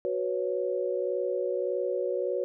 sine chord, F# suspended fourth, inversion none, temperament just, 370 / 493.3 / 555 Hz, F#4 / B4 / C#5, 0 / -2 / +2 cents, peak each -31 dBFS, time 0.05-2.44 s, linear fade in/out 0 ms, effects none

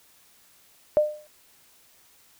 sine tone with exponential decay, 603 Hz, D5, 46 cents sharp, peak -13 dBFS, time 0.97-1.27 s, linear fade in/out 0 ms, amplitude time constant 64 ms, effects white hiss -58 dBFS RMS until 2.39 s

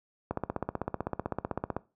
click train, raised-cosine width 1 ms, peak -16 dBFS, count 24, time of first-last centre 0.31-1.766 s, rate 15.8 Hz, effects noise-tail reverb RT60 0.3 s tail -20 dB re dry + high-pass 60 Hz 12 dB/octave

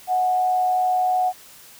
sine tone with frequency modulation, 735 Hz, F#5, 12 cents flat, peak -17 dBFS, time 0.07-1.33 s, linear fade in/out 50 ms, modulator 103 Hz, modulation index 0.29, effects white hiss -46 dBFS RMS until 1.79 s

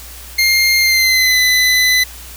25% pulse tone with pitch glide, 2119 to 2007 Hz, C7 to B6, +21 to +27 cents, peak -6 dBFS, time 0.38-2.04 s, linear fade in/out 10 ms, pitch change -94 cents, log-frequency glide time 0.79-1.39 s, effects added 60 Hz sine -35 dBFS peak until 2.36 s + white hiss -35 dBFS RMS until 2.36 s

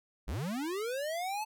square linear sweep, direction up, 40.77 to 880 Hz, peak -34 dBFS, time 0.27-1.45 s, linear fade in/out 20 ms, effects none

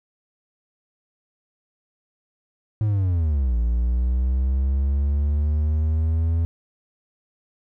triangle linear two-way sweep, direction down then up, 110 to 57.1 to 83.5 Hz, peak -16 dBFS, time 2.81-6.45 s, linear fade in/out 0 ms, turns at 3.57 s, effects none

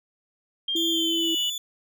sine tone with pitch glide, 3200 to 2951 Hz, G7 to F#7, +35 to -5 cents, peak -24 dBFS, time 0.68-1.5 s, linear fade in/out 5 ms, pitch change -140 cents, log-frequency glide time 0.9-1.28 s
sine tone with vibrato, 329.6 Hz, E4, in tune, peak -26 dBFS, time 0.75-1.35 s, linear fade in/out 5 ms, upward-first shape square, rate 2.8 Hz, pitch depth 9 cents each way
30% pulse tone with tremolo, 3472 Hz, A7, 24 cents flat, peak -25 dBFS, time 0.76-1.58 s, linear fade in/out 2 ms, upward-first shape triangle, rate 1.9 Hz, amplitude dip 35%
effects none

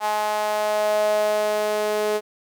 sawtooth tone with high-pass filter sweep, 211.6 Hz, G#3, 33 cents sharp, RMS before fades -22 dBFS, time 0-2.21 s, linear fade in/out 50 ms, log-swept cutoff 810 to 480 Hz, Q 5.6, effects none

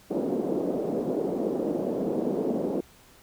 white band-pass noise, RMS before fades -28 dBFS, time 0.1-2.81 s, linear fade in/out 10 ms, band 200 to 490 Hz, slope 24 dB/octave, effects pink hiss -55 dBFS RMS until 3.22 s

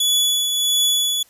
sawtooth tone with tremolo, 3415 Hz, G#7, 48 cents sharp, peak -11 dBFS, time 0-1.23 s, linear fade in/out 5 ms, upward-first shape triangle, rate 1.5 Hz, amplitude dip 45%, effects white hiss -54 dBFS RMS until 1.29 s + resampled to 32000 Hz

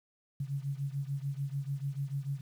sine beating tone pair, 136.8 / 143.6 Hz, C#3 / D3, -23 / -39 cents, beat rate 6.8 Hz, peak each -35 / -37 dBFS, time 0.4-2.41 s, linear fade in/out 5 ms, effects 10-bit

